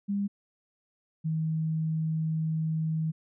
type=tone pair in turn; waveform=sine; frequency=200.8 / 159 Hz; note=G3 / D#3; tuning=+42 / +38 cents; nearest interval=major third; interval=404 cents; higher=first; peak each=-26 dBFS; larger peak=neither; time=0.08-0.28 / 1.24-3.12 s; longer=second; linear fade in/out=20 ms; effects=none